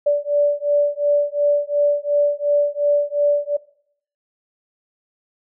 sine beating tone pair, 580 / 582.8 Hz, D5 / D5, -22 / -13 cents, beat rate 2.8 Hz, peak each -18 / -18 dBFS, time 0.06-3.57 s, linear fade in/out 10 ms, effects noise-tail reverb RT60 0.6 s tail -19 dB re dry

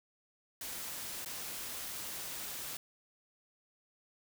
white noise with dropouts, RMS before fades -42 dBFS, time 0.61-2.77 s, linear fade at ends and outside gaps 2 ms, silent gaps 1.248-1.259 s, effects none

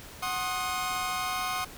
sawtooth chord, C diminished, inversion second, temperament equal with one note detuned, 740 / 1066.6 / 1244.5 Hz, Gb5 / C6 / Eb6, 0 / +33 / 0 cents, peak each -30 dBFS, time 0.22-1.65 s, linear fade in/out 10 ms, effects pink hiss -46 dBFS RMS until 1.77 s

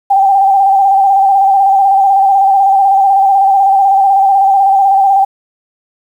sine tone with vibrato, 784 Hz, G5, in tune, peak -5 dBFS, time 0.1-5.25 s, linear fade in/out 10 ms, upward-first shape square, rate 16 Hz, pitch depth 33 cents each way, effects 7-bit

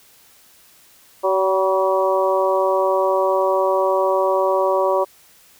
harmonic tone with a mistuned harmonic, 189.7 Hz, F#3, 43 cents sharp, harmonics 2 / 3 / 4 / 5 / 6, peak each -21 / -18 / -27 / -22 / -25 dBFS, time 1.23-5.05 s, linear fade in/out 20 ms, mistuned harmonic 5, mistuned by +29 cents, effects white hiss -51 dBFS RMS until 5.59 s

